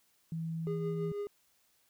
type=tone; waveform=sine; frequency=163.3 Hz; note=E3; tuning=16 cents flat; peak=-34 dBFS; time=0.32-1.12 s; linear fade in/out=2 ms
type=tone with tremolo; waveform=triangle; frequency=409.2 Hz; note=G#4; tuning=26 cents flat; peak=-31 dBFS; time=0.67-1.27 s; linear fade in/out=0 ms; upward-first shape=triangle; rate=6.1 Hz; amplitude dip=50%
effects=white hiss -71 dBFS RMS until 1.89 s